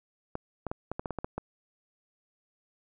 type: clicks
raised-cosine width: 1 ms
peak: -19 dBFS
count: 10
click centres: 0.354 / 0.667 / 0.715 / 0.916 / 0.995 / 1.058 / 1.107 / 1.187 / 1.245 / 1.38 s
effects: none